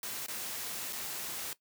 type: noise with dropouts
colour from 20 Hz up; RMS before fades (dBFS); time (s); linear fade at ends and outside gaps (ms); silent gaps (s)
white; -39; 0.03-1.53; 1; 0.263-0.283 / 0.926-0.93
effects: noise-tail reverb RT60 0.1 s tail -17 dB re dry + high-pass 100 Hz 12 dB/octave